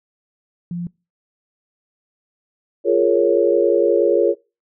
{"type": "tone", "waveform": "sine", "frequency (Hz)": 173.6, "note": "F3", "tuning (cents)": -10, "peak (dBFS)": -23, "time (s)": [0.71, 0.87], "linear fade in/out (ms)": 2}
{"type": "chord", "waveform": "sine", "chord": "Bb minor seventh", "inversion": "second", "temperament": "equal", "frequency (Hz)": [349.2, 415.3, 466.2, 554.4], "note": ["F4", "Ab4", "Bb4", "Db5"], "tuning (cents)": [0, 0, 0, 0], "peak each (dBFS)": -18, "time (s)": [2.84, 4.35], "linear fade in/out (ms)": 50}
{"effects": ["noise-tail reverb RT60 0.3 s tail -25 dB re dry"]}